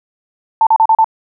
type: tone bursts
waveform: sine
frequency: 889 Hz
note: A5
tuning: 18 cents sharp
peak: -6 dBFS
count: 5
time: 0.61-1.044 s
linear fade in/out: 2 ms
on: 58 ms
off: 36 ms
effects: none